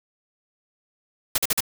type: noise bursts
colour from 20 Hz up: white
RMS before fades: -21 dBFS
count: 4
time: 1.35-1.606 s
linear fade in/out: 5 ms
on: 31 ms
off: 44 ms
effects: none